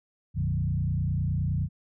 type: tone with frequency modulation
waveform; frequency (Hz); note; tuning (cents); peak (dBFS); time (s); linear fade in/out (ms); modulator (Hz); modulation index
sine; 116.54; A#2; 0; -24; 0.34-1.69; 50; 29.8; 1.7
effects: none